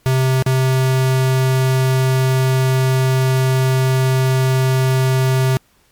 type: tone with dropouts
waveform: square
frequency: 130.81 Hz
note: C3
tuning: in tune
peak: -13 dBFS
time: 0.06-5.57 s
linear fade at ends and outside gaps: 0 ms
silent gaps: 0.424-0.463 s
effects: pink hiss -56 dBFS RMS until 5.91 s + MP3 96 kbps